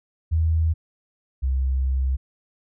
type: tone pair in turn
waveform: sine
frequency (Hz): 80.6 / 65.76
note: E2 / C2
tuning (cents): -38 / +9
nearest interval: major third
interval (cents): 353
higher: first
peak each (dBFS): -17 / -19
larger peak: first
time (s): 0.31-0.74 / 1.42-2.17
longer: second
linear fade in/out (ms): 20
effects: none